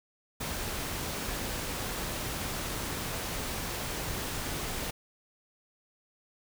pink noise, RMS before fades -35 dBFS, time 0.4-4.91 s, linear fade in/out 10 ms, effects none

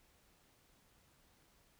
silence, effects pink hiss -70 dBFS RMS until 1.79 s

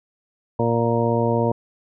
harmonic tone, 116.9 Hz, A#2, 5 cents sharp, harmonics 1 / 2 / 3 / 4 / 5 / 6 / 8, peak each -23 / -24 / -27 / -23 / -25 / -30 / -26 dBFS, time 0.59-1.52 s, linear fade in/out 5 ms, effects none

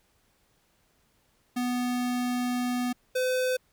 square tone pair in turn, 246.9 / 509.2 Hz, B3 / C5, 0 / -47 cents, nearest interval octave + minor second, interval 1253 cents, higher second, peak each -27 / -25 dBFS, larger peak second, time 1.56-2.93 / 3.15-3.57 s, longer first, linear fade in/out 10 ms, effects pink hiss -68 dBFS RMS until 3.72 s

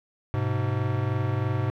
square tone pair together, 103.83 / 126.9 Hz, G#2 / B2, 0 / +47 cents, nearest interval minor third, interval 347 cents, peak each -27 / -28 dBFS, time 0.34-1.7 s, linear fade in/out 0 ms, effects low-pass 2000 Hz 12 dB/octave + 10-bit

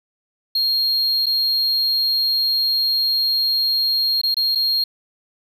triangle tone with dropouts, 4240 Hz, C8, 22 cents sharp, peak -15 dBFS, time 0.55-4.84 s, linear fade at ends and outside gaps 5 ms, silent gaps 1.259-1.265 / 4.215-4.234 / 4.344-4.367 / 4.55-4.555 s, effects none

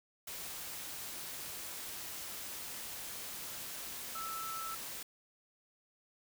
sine tone in noise, 1318.5 Hz, E6, in tune, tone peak -40 dBFS, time 4.15-4.75 s, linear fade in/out 5 ms, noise white, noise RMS -44 dBFS, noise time 0.27-5.03 s, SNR +1 dB, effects none

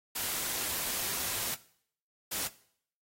white noise bursts at uneven times, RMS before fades -34 dBFS, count 2, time 0.15-1.55 / 2.31-2.48 s, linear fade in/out 10 ms, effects noise-tail reverb RT60 0.6 s tail -18 dB re dry + AAC 48 kbps

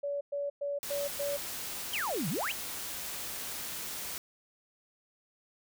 sine tone bursts, 570 Hz, C#5, 48 cents sharp, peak -31 dBFS, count 5, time 0.03-1.37 s, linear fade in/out 10 ms, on 180 ms, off 110 ms
white noise, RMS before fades -39 dBFS, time 0.83-4.18 s, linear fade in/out 0 ms
sine exponential two-way sweep, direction down then up, 3322 to 137 to 3322 Hz, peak -31 dBFS, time 1.93-2.52 s, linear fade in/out 5 ms, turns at 2.29 s
effects none

